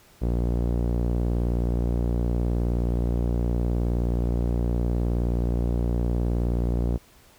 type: tone with low-pass filter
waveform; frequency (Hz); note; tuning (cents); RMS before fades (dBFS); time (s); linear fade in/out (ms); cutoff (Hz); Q
sawtooth; 59.2; A#1; +27; -24; 0.21-6.98; 20; 490; 0.94
effects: pink hiss -55 dBFS RMS until 7.38 s